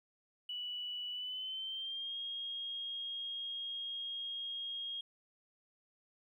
triangle tone with pitch glide, 2953 to 3258 Hz, F#7 to G#7, -4 to -34 cents, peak -35 dBFS, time 0.49-5.01 s, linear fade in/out 5 ms, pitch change +170 cents, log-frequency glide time 1.11-2.17 s, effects tanh soft clip ceiling -37 dBFS

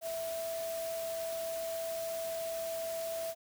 sine tone in noise, 659.3 Hz, E5, in tune, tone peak -35 dBFS, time 0.01-3.35 s, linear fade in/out 50 ms, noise white, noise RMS -45 dBFS, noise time 0.01-3.35 s, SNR +7 dB, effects none

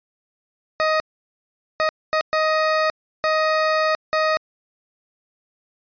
20% pulse tone bursts at uneven times, 626 Hz, D#5, 10 cents sharp, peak -12 dBFS, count 6, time 0.8-1 / 1.8-1.89 / 2.13-2.21 / 2.33-2.9 / 3.24-3.95 / 4.13-4.37 s, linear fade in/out 0 ms, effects resampled to 11025 Hz

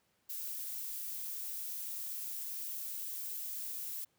violet noise, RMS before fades -41 dBFS, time 0.29-4.05 s, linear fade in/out 10 ms, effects pink hiss -75 dBFS RMS until 4.18 s + high-pass 100 Hz 12 dB/octave

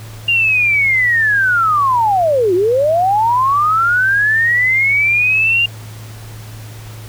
sine linear two-way sweep, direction down then up, 2811 to 343.9 to 2811 Hz, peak -10 dBFS, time 0.28-5.66 s, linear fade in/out 5 ms, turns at 2.54 s, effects added 109 Hz sine -30 dBFS peak until 7.08 s + pink hiss -38 dBFS RMS until 7.08 s

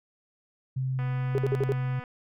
sine tone, 130.81 Hz, C3, in tune, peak -26 dBFS, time 0.76-2 s, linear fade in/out 10 ms
click train, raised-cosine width 0.5 ms, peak -28 dBFS, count 261, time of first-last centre 0.99-2.038 s, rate 248 Hz
sine tone bursts, 410 Hz, G#4, 22 cents flat, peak -23 dBFS, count 5, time 1.35-1.721 s, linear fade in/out 0 ms, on 31 ms, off 54 ms
effects none

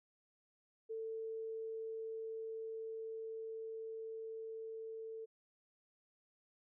sine tone with level ramp, 446 Hz, A4, 23 cents sharp, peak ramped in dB -40 to -44 dBFS, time 0.89-5.26 s, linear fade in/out 20 ms, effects none

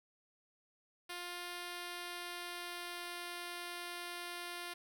5% pulse tone with pitch glide, 352.2 to 350 Hz, F4 to F4, +15 to +4 cents, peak -31 dBFS, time 1.09-4.74 s, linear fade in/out 10 ms, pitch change -11 cents, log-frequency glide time 1.48-3.14 s, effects 11-bit

